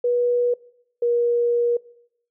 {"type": "tone pair in turn", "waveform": "sine", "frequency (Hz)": [485.8, 476.4], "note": ["B4", "A#4"], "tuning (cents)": [-29, 38], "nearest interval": "unison", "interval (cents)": 33, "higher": "first", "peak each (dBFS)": -17, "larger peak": "neither", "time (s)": [[0.04, 0.54], [1.02, 1.77]], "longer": "second", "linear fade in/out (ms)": 5, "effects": ["noise-tail reverb RT60 0.7 s tail -21 dB re dry"]}